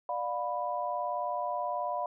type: chord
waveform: sine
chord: B diminished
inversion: first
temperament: just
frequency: 592.7 / 711.2 / 987.8 Hz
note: D5 / F5 / B5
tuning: +16 / +31 / 0 cents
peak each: -36 / -34 / -34 dBFS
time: 0.09-2.06 s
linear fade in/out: 2 ms
effects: none